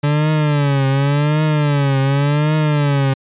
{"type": "tone with vibrato", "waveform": "40% pulse", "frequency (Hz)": 144.6, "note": "D3", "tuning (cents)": -27, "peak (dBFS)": -12, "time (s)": [0.03, 3.14], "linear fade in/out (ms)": 10, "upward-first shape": "triangle", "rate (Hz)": 0.89, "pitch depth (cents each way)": 130, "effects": ["resampled to 8000 Hz"]}